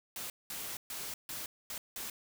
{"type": "noise bursts at uneven times", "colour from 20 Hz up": "white", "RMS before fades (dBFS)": -41, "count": 6, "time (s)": [[0.16, 0.3], [0.5, 0.77], [0.9, 1.14], [1.29, 1.46], [1.7, 1.78], [1.96, 2.1]], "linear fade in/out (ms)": 2, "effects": []}